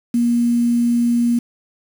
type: tone with quantisation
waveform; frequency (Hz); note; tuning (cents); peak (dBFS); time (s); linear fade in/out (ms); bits
sine; 237.7; A#3; +34; -13; 0.14-1.39; 5; 6
effects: none